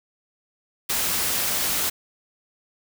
white noise, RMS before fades -24 dBFS, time 0.89-1.9 s, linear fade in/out 10 ms, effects none

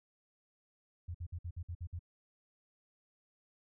sine tone bursts, 86.4 Hz, F2, 18 cents flat, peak -38 dBFS, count 8, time 1.08-1.993 s, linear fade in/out 10 ms, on 66 ms, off 55 ms, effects none

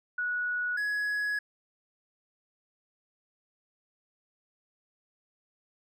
sine / triangle tone pair in turn, 1465 / 1678.2 Hz, F#6 / G#6, -18 / +18 cents, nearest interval major second, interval 236 cents, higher second, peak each -28 / -26 dBFS, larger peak second, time 0.18-0.77 / 0.77-1.39 s, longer second, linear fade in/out 5 ms, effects none

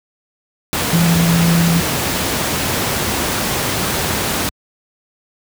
sine tone in noise, 168.5 Hz, E3, 38 cents sharp, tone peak -11 dBFS, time 0.93-1.8 s, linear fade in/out 0 ms, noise pink, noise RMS -18 dBFS, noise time 0.73-4.49 s, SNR +4 dB, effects high-pass 80 Hz 12 dB/octave

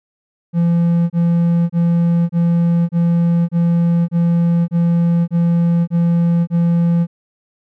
triangle tone bursts, 170.3 Hz, F3, 43 cents flat, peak -9 dBFS, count 11, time 0.53-7.07 s, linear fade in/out 50 ms, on 570 ms, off 27 ms, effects none

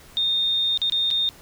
sine tone with dropouts, 3660 Hz, A#7, 32 cents flat, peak -19 dBFS, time 0.17-1.29 s, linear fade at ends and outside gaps 0 ms, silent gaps 0.775-0.817 / 0.898-0.922 / 1.104-1.111 s, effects pink hiss -48 dBFS RMS until 1.41 s

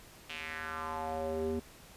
square tone with band-pass filter sweep, 79.5 Hz, D#2, 38 cents sharp, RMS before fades -37 dBFS, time 0.29-1.6 s, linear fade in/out 10 ms, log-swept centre 2900 to 310 Hz, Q 3.3, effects pink hiss -55 dBFS RMS until 1.96 s + resampled to 32000 Hz

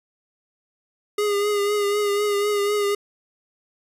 square tone with vibrato, 410.6 Hz, G#4, 20 cents flat, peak -20 dBFS, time 1.18-2.95 s, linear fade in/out 5 ms, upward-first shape triangle, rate 4 Hz, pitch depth 40 cents each way, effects resampled to 32000 Hz

